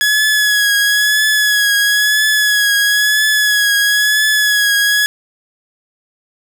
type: tone with vibrato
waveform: sawtooth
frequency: 1684 Hz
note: G#6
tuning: 24 cents sharp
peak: -7 dBFS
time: 0.01-5.06 s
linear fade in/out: 0 ms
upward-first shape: triangle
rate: 1 Hz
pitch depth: 42 cents each way
effects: none